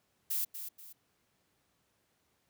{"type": "noise with echo", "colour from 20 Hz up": "violet", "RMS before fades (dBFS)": -33, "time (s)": [0.3, 0.45], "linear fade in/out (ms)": 10, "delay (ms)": 240, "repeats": 2, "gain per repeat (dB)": -9, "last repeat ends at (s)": 0.93, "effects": ["pink hiss -75 dBFS RMS until 2.49 s", "high-pass 80 Hz 12 dB/octave"]}